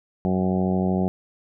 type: harmonic tone with a mistuned harmonic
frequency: 93 Hz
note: F#2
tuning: 9 cents sharp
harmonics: 1 / 2 / 3 / 4 / 5 / 6 / 7 / 8 / 9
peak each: -30 / -21 / -32 / -28 / -34 / -35 / -33 / -33 / -39 dBFS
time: 0.25-1.08 s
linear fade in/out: 0 ms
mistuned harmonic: 9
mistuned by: -23 cents
effects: none